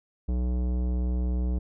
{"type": "tone with tanh clipping", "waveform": "sine", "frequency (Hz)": 61.5, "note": "B1", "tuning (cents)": -7, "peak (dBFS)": -26, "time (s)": [0.28, 1.59], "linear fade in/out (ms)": 10, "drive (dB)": 16, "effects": []}